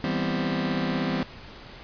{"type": "chord", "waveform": "sawtooth", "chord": "C major seventh", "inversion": "first", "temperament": "just", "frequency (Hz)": [163.52, 196.22, 245.3, 261.6], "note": ["E3", "G3", "B3", "C4"], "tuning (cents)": [-14, 2, -12, 0], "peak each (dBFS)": -26, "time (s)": [0.04, 1.23], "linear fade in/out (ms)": 0, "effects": ["pink hiss -44 dBFS RMS until 1.83 s", "resampled to 11025 Hz"]}